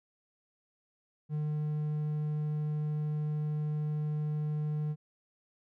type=tone; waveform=triangle; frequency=151.1 Hz; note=D3; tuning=50 cents sharp; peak=-28 dBFS; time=1.29-4.96 s; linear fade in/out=50 ms; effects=none